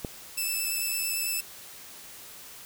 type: click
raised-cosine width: 2 ms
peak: -18 dBFS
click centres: 0.048 s
type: tone with vibrato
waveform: 5% pulse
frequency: 2631 Hz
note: E7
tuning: 4 cents flat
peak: -19 dBFS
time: 0.37-1.41 s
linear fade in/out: 10 ms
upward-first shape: sine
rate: 8.9 Hz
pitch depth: 11 cents each way
effects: white hiss -46 dBFS RMS until 2.65 s